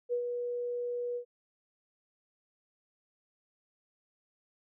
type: tone with ADSR envelope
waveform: sine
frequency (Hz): 485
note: B4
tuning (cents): -31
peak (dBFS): -27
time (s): 0.09-1.25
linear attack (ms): 37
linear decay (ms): 90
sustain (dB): -5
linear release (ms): 89
effects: none